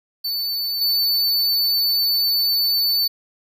square tone with level steps, 4504 Hz, C#8, 27 cents sharp, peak -22 / -17 dBFS, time 0.24-3.08 s, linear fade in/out 10 ms, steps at 0.81 s, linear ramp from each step 5 ms, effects 9-bit

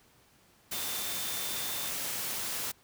sine tone in noise, 3570 Hz, A7, 24 cents sharp, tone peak -42 dBFS, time 0.73-1.9 s, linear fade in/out 10 ms, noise white, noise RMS -35 dBFS, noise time 0.71-2.72 s, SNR -10 dB, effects pink hiss -63 dBFS RMS until 2.83 s + high-pass 60 Hz 12 dB/octave

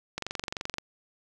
click train, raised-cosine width 0.2 ms, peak -15 dBFS, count 15, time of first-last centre 0.18-0.783 s, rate 23.2 Hz, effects none

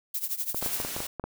violet noise with tremolo, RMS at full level -28 dBFS, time 0.14-0.82 s, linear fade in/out 5 ms, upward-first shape triangle, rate 12 Hz, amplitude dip 90%
clicks, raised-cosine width 1 ms, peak -19 dBFS, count 9, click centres 0.546 / 0.626 / 0.662 / 0.801 / 0.849 / 0.965 / 1.004 / 1.197 / 1.24 s
white noise, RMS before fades -35 dBFS, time 0.61-1.07 s, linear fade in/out 5 ms
effects none

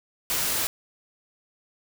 white noise, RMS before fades -26 dBFS, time 0.3-0.67 s, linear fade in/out 0 ms, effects none

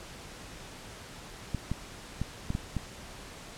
clicks, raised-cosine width 5 ms, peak -18 dBFS, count 6, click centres 1.547 / 1.716 / 2.216 / 2.504 / 2.551 / 2.767 s, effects pink hiss -46 dBFS RMS until 3.57 s + low-pass 9000 Hz 12 dB/octave

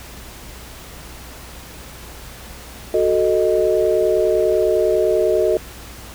sine chord, D# diminished, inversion first, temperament equal, 370 / 440 / 622.3 Hz, F#4 / A4 / D#5, 0 / 0 / 0 cents, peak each -18 dBFS, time 2.94-5.57 s, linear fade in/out 2 ms, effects added 60 Hz sine -40 dBFS peak until 6.14 s + pink hiss -38 dBFS RMS until 6.14 s

